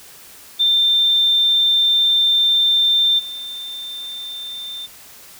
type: tone with level steps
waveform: sine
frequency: 3582 Hz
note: A7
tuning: 30 cents sharp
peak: -12 / -27 dBFS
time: 0.59-4.87 s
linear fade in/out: 20 ms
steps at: 3.18 s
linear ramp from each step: 20 ms
effects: white hiss -42 dBFS RMS until 5.39 s